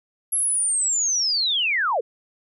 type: linear sweep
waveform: sine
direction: down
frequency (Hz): 11280 to 400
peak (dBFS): -19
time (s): 0.32-2.01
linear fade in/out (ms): 10
effects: none